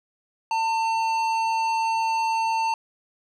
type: tone with tanh clipping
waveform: triangle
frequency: 899 Hz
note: A5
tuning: 37 cents sharp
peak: -23 dBFS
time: 0.51-2.74 s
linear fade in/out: 2 ms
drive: 17 dB
effects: none